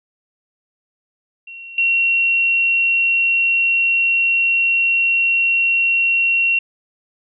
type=tone with level steps; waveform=sine; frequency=2735 Hz; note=F7; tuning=37 cents flat; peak=-32 / -13 dBFS; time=1.47-6.59 s; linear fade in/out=5 ms; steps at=1.78 s; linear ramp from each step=2 ms; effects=none